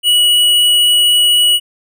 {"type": "tone with hard clipping", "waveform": "triangle", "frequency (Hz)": 2926, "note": "F#7", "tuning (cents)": -20, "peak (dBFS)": -9, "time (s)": [0.03, 1.6], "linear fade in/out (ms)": 50, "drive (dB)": 14, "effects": []}